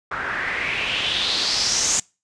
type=noise with low-pass filter sweep; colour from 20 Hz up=white; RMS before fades=-23 dBFS; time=0.11-2 s; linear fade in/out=5 ms; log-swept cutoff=1400 to 7200 Hz; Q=4.3; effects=noise-tail reverb RT60 0.3 s tail -26 dB re dry + resampled to 22050 Hz